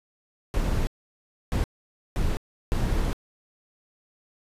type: noise bursts at uneven times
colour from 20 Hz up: brown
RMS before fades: -24 dBFS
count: 4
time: 0.54-0.87 / 1.52-1.64 / 2.16-2.37 / 2.72-3.13 s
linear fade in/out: 0 ms
effects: resampled to 32000 Hz